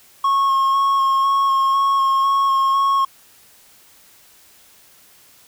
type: tone with vibrato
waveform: triangle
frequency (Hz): 1089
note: C#6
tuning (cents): -31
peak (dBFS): -12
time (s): 0.24-3.05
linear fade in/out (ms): 5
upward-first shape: square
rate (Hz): 2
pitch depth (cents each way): 13
effects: white hiss -50 dBFS RMS until 5.47 s